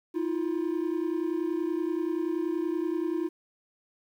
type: tone pair together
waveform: triangle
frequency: 318.7 / 349.2 Hz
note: D#4 / F4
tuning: +42 / 0 cents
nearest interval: major second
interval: 158 cents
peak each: -27 dBFS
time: 0.14-3.29 s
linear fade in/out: 20 ms
effects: tanh soft clip ceiling -19 dBFS + 10-bit